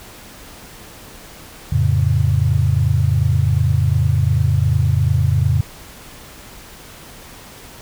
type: chord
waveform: sine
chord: F augmented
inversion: none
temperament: equal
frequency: 87.31 / 110 / 138.59 Hz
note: F2 / A2 / C#3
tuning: 0 / 0 / 0 cents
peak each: -17 dBFS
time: 1.72-5.61 s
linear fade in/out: 5 ms
effects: pink hiss -39 dBFS RMS until 7.81 s